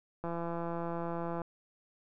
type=click train; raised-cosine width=1 ms; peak=-24 dBFS; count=200; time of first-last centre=0.24-1.418 s; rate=169 Hz; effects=none